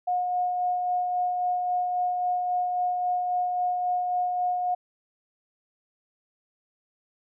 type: tone with tremolo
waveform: sine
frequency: 721 Hz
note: F#5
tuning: 45 cents flat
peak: -22 dBFS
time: 0.07-4.75 s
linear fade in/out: 10 ms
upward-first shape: sine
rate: 3.7 Hz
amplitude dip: 30%
effects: none